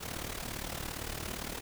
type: noise with amplitude modulation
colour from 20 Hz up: pink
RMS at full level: -36 dBFS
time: 0-1.61 s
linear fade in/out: 20 ms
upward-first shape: sine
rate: 37.5 Hz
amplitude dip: 75%
effects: none